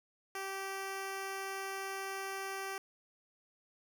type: tone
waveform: 10% pulse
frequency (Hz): 388.3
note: G4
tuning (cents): -16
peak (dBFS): -30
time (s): 0.35-2.78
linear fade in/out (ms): 2
effects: none